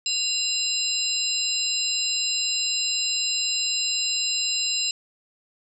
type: tone cluster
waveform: sine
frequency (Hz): 2782 / 4036 / 5040 / 7420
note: F7 / B7 / D#8 / A#8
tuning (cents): -7 / +37 / +21 / -9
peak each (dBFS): -28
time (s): 0.06-4.91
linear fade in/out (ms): 2
effects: none